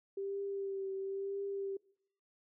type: tone with vibrato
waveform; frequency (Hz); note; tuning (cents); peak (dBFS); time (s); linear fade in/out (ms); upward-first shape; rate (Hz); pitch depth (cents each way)
sine; 392; G4; 0; -36; 0.17-1.77; 5; triangle; 0.99; 30
effects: noise-tail reverb RT60 0.7 s tail -23 dB re dry